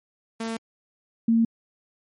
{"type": "tone pair in turn", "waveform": ["sawtooth", "sine"], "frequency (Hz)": [226.2, 228.3], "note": ["A3", "A#3"], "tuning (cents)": [48, -36], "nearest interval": "unison", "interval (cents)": 16, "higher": "second", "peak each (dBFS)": [-24, -16], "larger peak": "second", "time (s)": [[0.4, 0.57], [1.28, 1.45]], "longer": "neither", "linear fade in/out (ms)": 5, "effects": ["MP3 48 kbps"]}